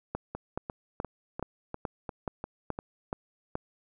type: two click trains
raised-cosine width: 1 ms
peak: -17 / -21 dBFS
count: 9 / 8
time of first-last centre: 0.15-3.554 / 0.35-2.789 s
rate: 2.35 / 2.87 Hz
effects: none